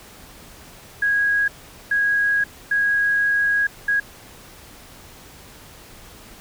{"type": "tone bursts at uneven times", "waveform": "sine", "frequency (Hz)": 1649, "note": "G#6", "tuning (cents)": -13, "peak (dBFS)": -16, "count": 4, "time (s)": [[1.02, 1.48], [1.91, 2.44], [2.71, 3.67], [3.88, 4]], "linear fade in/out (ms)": 5, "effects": ["pink hiss -44 dBFS RMS until 6.4 s"]}